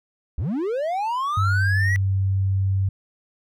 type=linear sweep; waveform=triangle; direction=up; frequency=55.3 to 1962 Hz; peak=-20 dBFS; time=0.38-1.96 s; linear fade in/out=0 ms
type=tone with pitch glide; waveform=sine; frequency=97.8 to 96.51 Hz; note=G2 to G2; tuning=-4 to -27 cents; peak=-18 dBFS; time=1.37-2.89 s; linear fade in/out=5 ms; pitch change=-23 cents; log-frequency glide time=1.62-2.13 s
effects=none